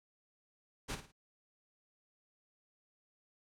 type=noise with echo; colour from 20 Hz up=pink; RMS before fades=-39 dBFS; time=0.88-0.96 s; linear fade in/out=20 ms; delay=54 ms; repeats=3; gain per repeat=-9 dB; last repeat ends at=1.122 s; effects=low-pass 9000 Hz 12 dB/octave